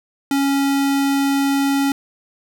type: tone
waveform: square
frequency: 277.2 Hz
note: C#4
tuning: in tune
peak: -16 dBFS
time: 0.31-1.92 s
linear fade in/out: 2 ms
effects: none